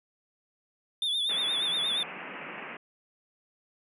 triangle tone with vibrato, 3523 Hz, A7, 1 cent sharp, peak -25 dBFS, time 1.02-2.03 s, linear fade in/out 2 ms, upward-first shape triangle, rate 8.5 Hz, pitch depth 90 cents each way
white band-pass noise, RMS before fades -41 dBFS, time 1.29-2.77 s, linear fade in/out 5 ms, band 150 to 2800 Hz, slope 96 dB/octave
effects none

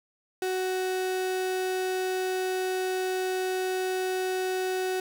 35% pulse tone, 372.4 Hz, F#4, 11 cents sharp, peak -25 dBFS, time 0.42-5 s, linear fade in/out 2 ms, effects none

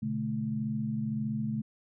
sine tone cluster, 121.5 / 143.2 / 216.9 Hz, B2 / D3 / A3, -28 / -43 / -25 cents, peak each -37 / -36 / -31 dBFS, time 0.02-1.62 s, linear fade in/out 10 ms, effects none

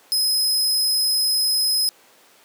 sawtooth tone, 5090 Hz, D#8, 39 cents sharp, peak -15 dBFS, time 0.12-1.89 s, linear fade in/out 0 ms, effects pink hiss -52 dBFS RMS until 2.44 s + high-pass 400 Hz 12 dB/octave

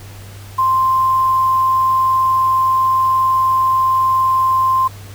sine tone with quantisation, 1046.5 Hz, C6, in tune, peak -11 dBFS, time 0.58-4.88 s, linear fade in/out 10 ms, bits 6, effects added 99 Hz sine -33 dBFS peak until 5.14 s + pink hiss -40 dBFS RMS until 5.14 s

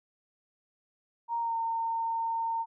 sine tone with pitch glide, 932.3 to 912.6 Hz, A#5 to A#5, 0 to -37 cents, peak -28 dBFS, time 1.28-2.66 s, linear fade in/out 50 ms, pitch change -37 cents, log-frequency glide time 1.4-1.55 s, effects none

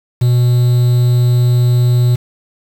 triangle tone with quantisation, 122.5 Hz, B2, 14 cents flat, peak -6 dBFS, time 0.21-2.16 s, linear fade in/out 10 ms, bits 5, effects none

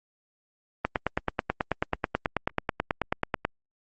click train, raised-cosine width 0.5 ms, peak -9 dBFS, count 25, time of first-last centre 0.85-3.45 s, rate 9.23 Hz, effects Opus 24 kbps

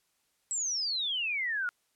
sine exponential sweep, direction down, 7902 to 1400 Hz, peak -29 dBFS, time 0.51-1.69 s, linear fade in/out 0 ms, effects white hiss -74 dBFS RMS until 1.95 s + low-pass 12000 Hz 12 dB/octave

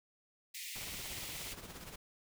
pink high-pass noise, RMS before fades -45 dBFS, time 0.54-1.54 s, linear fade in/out 10 ms, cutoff 1900 Hz, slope 96 dB/octave
pink noise with tremolo, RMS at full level -47 dBFS, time 0.75-1.96 s, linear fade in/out 5 ms, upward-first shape sine, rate 17 Hz, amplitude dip 55%
effects none

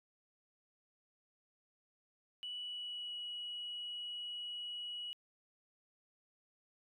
sine tone with pitch glide, 2952 to 2920 Hz, F#7 to F#7, -5 to -24 cents, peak -40 dBFS, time 2.43-5.13 s, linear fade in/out 0 ms, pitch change -19 cents, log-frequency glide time 2.57-3.25 s, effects tanh soft clip ceiling -36 dBFS

